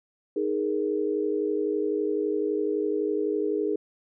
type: chord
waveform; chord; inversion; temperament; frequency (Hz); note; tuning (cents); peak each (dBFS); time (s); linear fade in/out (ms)
sine; D# suspended fourth; none; just; 311.1 / 414.8 / 466.7; D#4 / G#4 / A#4; 0 / -2 / +2; -29 / -26 / -31; 0.36-3.76; 5
effects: none